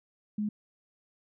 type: tone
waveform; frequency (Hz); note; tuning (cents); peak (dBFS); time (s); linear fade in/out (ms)
sine; 210; G#3; +19; -28; 0.38-0.49; 5
effects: none